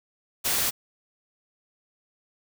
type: noise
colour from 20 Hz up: white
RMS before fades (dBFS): -25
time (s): 0.44-0.71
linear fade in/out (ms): 20
effects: none